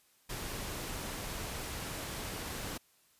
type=noise; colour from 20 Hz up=pink; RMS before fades=-40 dBFS; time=0.29-2.78 s; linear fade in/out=10 ms; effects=white hiss -68 dBFS RMS until 3.19 s + resampled to 32000 Hz